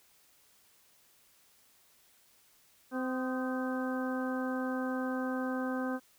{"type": "harmonic tone with a mistuned harmonic", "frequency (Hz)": 257.9, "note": "C4", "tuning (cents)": -25, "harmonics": [1, 2, 3, 4, 5, 6], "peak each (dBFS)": [-33, -38, -43, -45, -44, -42], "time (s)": [2.91, 6], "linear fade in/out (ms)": 50, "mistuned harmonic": 5, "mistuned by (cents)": -56, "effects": ["white hiss -65 dBFS RMS until 6.18 s"]}